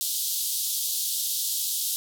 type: band-pass noise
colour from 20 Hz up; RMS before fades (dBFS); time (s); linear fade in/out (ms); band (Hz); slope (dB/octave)
white; -28; 0.01-1.96; 0; 3300 to 16000; 48
effects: none